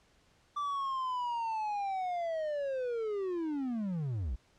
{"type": "linear sweep", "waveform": "triangle", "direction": "down", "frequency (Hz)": [1174.7, 50.8], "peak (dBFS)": -30, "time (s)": [0.56, 4.36], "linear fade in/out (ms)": 10, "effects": ["pink hiss -67 dBFS RMS until 4.58 s", "low-pass 7000 Hz 12 dB/octave"]}